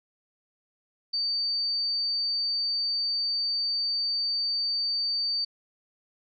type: tone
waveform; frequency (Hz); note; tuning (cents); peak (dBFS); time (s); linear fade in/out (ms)
sine; 4600; D8; -37; -25; 1.13-5.45; 10
effects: none